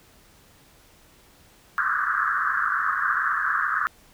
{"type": "band-pass noise", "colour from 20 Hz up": "white", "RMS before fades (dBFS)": -24, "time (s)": [1.78, 3.87], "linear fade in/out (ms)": 0, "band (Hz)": [1100, 1700], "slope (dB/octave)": 96, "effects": ["pink hiss -55 dBFS RMS until 4.13 s"]}